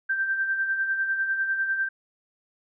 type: tone with tremolo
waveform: sine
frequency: 1568 Hz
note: G6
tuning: in tune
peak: -21 dBFS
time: 0.09-1.89 s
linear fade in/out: 10 ms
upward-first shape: sine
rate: 10 Hz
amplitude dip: 50%
effects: none